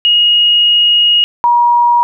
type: tone pair in turn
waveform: sine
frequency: 2877 / 955.4 Hz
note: F#7 / A#5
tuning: -49 / +42 cents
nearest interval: octave + perfect fifth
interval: 1909 cents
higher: first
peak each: -6 dBFS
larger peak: neither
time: 0.05-1.24 / 1.44-2.03 s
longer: first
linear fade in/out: 0 ms
effects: none